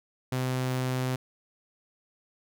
sawtooth tone, 128.4 Hz, C3, 32 cents flat, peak -23 dBFS, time 0.32-1.16 s, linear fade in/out 5 ms, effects none

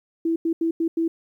sine tone bursts at uneven times, 329.6 Hz, E4, in tune, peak -19 dBFS, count 5, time 0.25-0.36 / 0.45-0.53 / 0.61-0.71 / 0.8-0.88 / 0.97-1.08 s, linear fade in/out 5 ms, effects 10-bit

